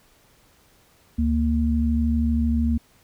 sine tone pair together, 73 / 231.8 Hz, D2 / A#3, -10 / -10 cents, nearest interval octave + minor sixth, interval 2000 cents, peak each -21 dBFS, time 1.18-2.78 s, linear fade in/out 10 ms, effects pink hiss -58 dBFS RMS until 3.03 s

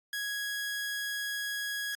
sawtooth tone, 1661.2 Hz, G#6, in tune, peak -29 dBFS, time 0.13-1.95 s, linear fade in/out 2 ms, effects AAC 64 kbps

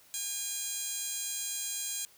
15% pulse tone with high-pass filter, 812 Hz, G#5, 39 cents flat, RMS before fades -36 dBFS, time 0.14-2.05 s, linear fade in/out 0 ms, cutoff 5800 Hz, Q 2, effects white hiss -60 dBFS RMS until 2.17 s

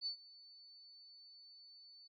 sine tone with ADSR envelope, 4496 Hz, C#8, 24 cents sharp, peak -36 dBFS, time 0.01-2.08 s, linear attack 52 ms, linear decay 98 ms, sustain -21 dB, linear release 15 ms, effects none

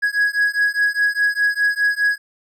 triangle beating tone pair, 1661.2 / 1666.1 Hz, G#6 / G#6, 0 / +5 cents, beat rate 4.9 Hz, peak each -17 dBFS, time 0.02-2.18 s, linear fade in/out 20 ms, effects none

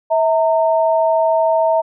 sine tone pair together, 648.2 / 915 Hz, E5 / A#5, -29 / -32 cents, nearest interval tritone, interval 597 cents, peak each -13 / -17 dBFS, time 0.1-1.82 s, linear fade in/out 20 ms, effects none

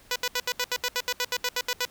5% pulse tone bursts, 493.9 Hz, B4, in tune, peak -13 dBFS, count 15, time 0.11-1.852 s, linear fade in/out 2 ms, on 48 ms, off 73 ms, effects pink hiss -55 dBFS RMS until 1.9 s

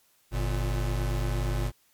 square tone pair together, 48.74 / 116.54 Hz, G1 / A#2, -9 / 0 cents, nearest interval octave + minor third, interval 1509 cents, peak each -28 / -31 dBFS, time 0.31-1.72 s, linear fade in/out 50 ms, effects white hiss -65 dBFS RMS until 1.93 s + MP3 96 kbps

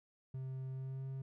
triangle tone with pitch glide, 131.5 to 133.72 Hz, C3 to C3, +9 to +38 cents, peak -38 dBFS, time 0.34-1.22 s, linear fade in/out 5 ms, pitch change +29 cents, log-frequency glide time 0.71-1.05 s, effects none

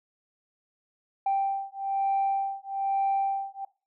sine beating tone pair, 784 / 785.1 Hz, G5 / G5, 0 / +2 cents, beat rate 1.1 Hz, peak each -27 dBFS, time 1.26-3.65 s, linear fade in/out 5 ms, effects noise-tail reverb RT60 0.3 s tail -19 dB re dry + tanh soft clip ceiling -19 dBFS

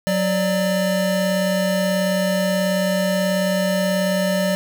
square tone pair together, 185 / 593.5 Hz, F#3 / D5, 0 / +18 cents, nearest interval octave + minor sixth, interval 2018 cents, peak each -21 dBFS, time 0.07-4.55 s, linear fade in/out 0 ms, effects 9-bit

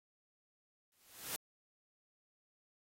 white noise with exponential growth, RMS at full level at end -38 dBFS, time 0.92-1.36 s, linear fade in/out 0 ms, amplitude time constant 95 ms, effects AAC 48 kbps

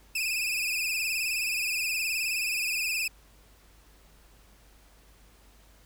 sawtooth tone with vibrato, 2529 Hz, D#7, 28 cents sharp, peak -24 dBFS, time 0.15-3.08 s, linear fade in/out 5 ms, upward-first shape sine, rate 19 Hz, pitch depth 87 cents each way, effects added 50 Hz sine -57 dBFS peak until 5.85 s + pink hiss -60 dBFS RMS until 5.85 s

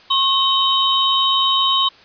sine tone cluster, 1083 / 3068 / 3779 Hz, C#6 / G7 / A#7, -41 / -38 / +23 cents, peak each -18 dBFS, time 0.1-1.89 s, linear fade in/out 10 ms, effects white hiss -46 dBFS RMS until 2.04 s + resampled to 11025 Hz

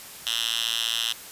5% pulse tone with high-pass filter, 114.9 Hz, A#2, 25 cents flat, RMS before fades -27 dBFS, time 0.26-1.13 s, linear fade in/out 10 ms, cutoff 3000 Hz, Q 3.1, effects white hiss -42 dBFS RMS until 1.31 s + resampled to 32000 Hz

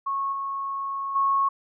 sine tone with level steps, 1098 Hz, C#6, 17 cents flat, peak -24 / -27 / -19 dBFS, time 0.06-1.49 s, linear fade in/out 10 ms, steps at 0.32 / 1.15 s, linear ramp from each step 10 ms, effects none

